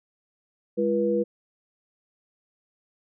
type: tone cluster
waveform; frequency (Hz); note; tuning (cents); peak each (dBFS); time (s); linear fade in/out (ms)
sine; 204.8 / 343.8 / 484.2; G#3 / F4 / B4; -24 / -27 / -34; -27 / -27 / -23; 0.77-1.24; 20
effects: none